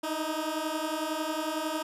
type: beating tone pair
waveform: 15% pulse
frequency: 306.9 / 317.9 Hz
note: D#4 / D#4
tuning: -24 / +37 cents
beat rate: 11 Hz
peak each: -27 / -26 dBFS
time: 0.03-1.83 s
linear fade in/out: 10 ms
effects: resampled to 32000 Hz